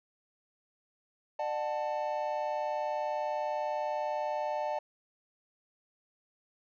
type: chord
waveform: triangle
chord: D major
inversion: none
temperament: equal with one note detuned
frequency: 600 / 740 / 880 Hz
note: D5 / F#5 / A5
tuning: +37 / 0 / 0 cents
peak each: -32 / -36 / -33 dBFS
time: 1.39-4.79 s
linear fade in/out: 5 ms
effects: resampled to 16000 Hz